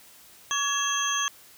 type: tone cluster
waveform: sine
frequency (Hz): 1132 / 1679 / 2683 / 3282 / 6290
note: C#6 / G#6 / E7 / G#7 / G8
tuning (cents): +36 / +18 / +30 / -21 / +5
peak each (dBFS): -29 / -31 / -37 / -30 / -29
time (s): 0.51-1.28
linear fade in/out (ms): 0
effects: white hiss -52 dBFS RMS until 1.57 s